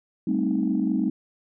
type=chord; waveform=sine; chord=A half-diminished seventh; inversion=third; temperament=equal with one note detuned; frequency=195.09 / 220 / 261.6 / 311.1 Hz; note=G3 / A3 / C4 / Eb4; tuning=-8 / 0 / 0 / 0 cents; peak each=-26 dBFS; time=0.27-1.1 s; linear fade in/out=5 ms; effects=tanh soft clip ceiling -12 dBFS